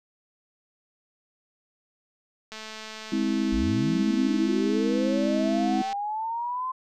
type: click train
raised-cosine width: 0.2 ms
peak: -22 dBFS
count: 744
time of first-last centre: 2.52-5.928 s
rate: 218 Hz
type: chord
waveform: sine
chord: Ab augmented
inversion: none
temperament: equal with one note detuned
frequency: 207.7 / 261.6 / 325.3 Hz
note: Ab3 / C4 / E4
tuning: 0 / 0 / -23 cents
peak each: -27 dBFS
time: 3.12-5.82 s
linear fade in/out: 5 ms
type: linear sweep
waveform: sine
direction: up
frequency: 41.33 to 1043 Hz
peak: -27 dBFS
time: 3.52-6.72 s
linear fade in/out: 10 ms
effects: none